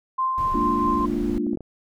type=tone with tremolo; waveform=sine; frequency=1045 Hz; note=C6; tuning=2 cents flat; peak=-19 dBFS; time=0.18-1.06 s; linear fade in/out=10 ms; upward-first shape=triangle; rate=4.6 Hz; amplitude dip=35%
type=noise; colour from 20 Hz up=brown; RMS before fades=-33 dBFS; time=0.38-1.38 s; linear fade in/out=0 ms
type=chord; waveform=sine; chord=Bb dominant seventh; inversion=third; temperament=equal; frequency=207.7 / 233.1 / 293.7 / 349.2 Hz; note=Ab3 / Bb3 / D4 / F4; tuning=0 / 0 / 0 / 0 cents; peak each=-30 / -27 / -26 / -28 dBFS; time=0.54-1.56 s; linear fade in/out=5 ms
type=clicks; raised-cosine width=2 ms; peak=-24 dBFS; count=9; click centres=1.011 / 1.044 / 1.142 / 1.297 / 1.373 / 1.467 / 1.533 / 1.573 / 1.607 s
effects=none